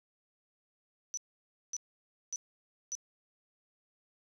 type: tone bursts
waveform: sine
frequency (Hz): 5950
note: F#8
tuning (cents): +9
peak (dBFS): -34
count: 4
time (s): 1.14-2.952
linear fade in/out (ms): 0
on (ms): 33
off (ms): 560
effects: none